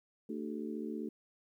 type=harmonic tone with a mistuned harmonic; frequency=75.4 Hz; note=D2; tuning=46 cents sharp; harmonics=3 / 4 / 5 / 6; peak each=-40 / -42 / -44 / -46 dBFS; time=0.29-1.09 s; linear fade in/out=5 ms; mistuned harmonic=6; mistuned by=-91 cents; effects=12-bit